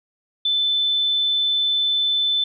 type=tone; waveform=sine; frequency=3520 Hz; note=A7; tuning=in tune; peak=-17 dBFS; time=0.45-2.44 s; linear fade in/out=5 ms; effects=none